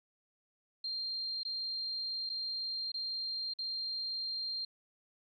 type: tone with dropouts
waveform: sine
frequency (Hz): 4186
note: C8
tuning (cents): 0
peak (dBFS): -35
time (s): 0.84-4.65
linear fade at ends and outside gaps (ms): 5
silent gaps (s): 1.433-1.45 / 2.293-2.298 / 2.919-2.941 / 3.537-3.587
effects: none